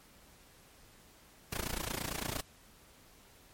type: noise with amplitude modulation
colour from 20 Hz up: pink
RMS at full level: -34 dBFS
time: 1.52-2.41 s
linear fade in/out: 5 ms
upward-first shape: sine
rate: 28.8 Hz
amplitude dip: 90%
effects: pink hiss -60 dBFS RMS until 3.53 s + MP3 64 kbps